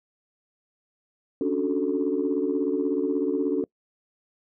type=chord; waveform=sine; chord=D major seventh; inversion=third; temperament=equal; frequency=277.2 / 293.7 / 370 / 440 Hz; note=C#4 / D4 / F#4 / A4; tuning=0 / 0 / 0 / 0 cents; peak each=-27 dBFS; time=1.41-3.64 s; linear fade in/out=2 ms; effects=noise-tail reverb RT60 0.1 s tail -25 dB re dry + tanh soft clip ceiling -14 dBFS